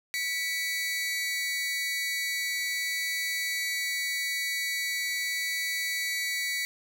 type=tone pair together; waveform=sawtooth; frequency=1968.8 / 2250 Hz; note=B6 / C#7; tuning=-6 / +25 cents; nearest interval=major second; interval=231 cents; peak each=-28 dBFS; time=0.14-6.65 s; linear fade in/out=0 ms; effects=10-bit